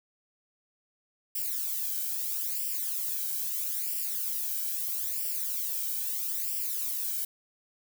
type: noise with flanger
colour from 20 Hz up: violet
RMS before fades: -32 dBFS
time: 1.35-7.25 s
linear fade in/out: 5 ms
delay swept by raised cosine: 0.38 to 1.31 ms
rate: 0.77 Hz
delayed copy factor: +0.75
effects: none